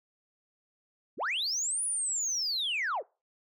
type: linear two-way sweep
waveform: sine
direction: up then down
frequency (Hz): 121.9 to 9956 to 339.1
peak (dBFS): -27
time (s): 1.17-3.03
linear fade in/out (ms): 50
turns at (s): 1.84
effects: noise-tail reverb RT60 0.3 s tail -24 dB re dry + tanh soft clip ceiling -26 dBFS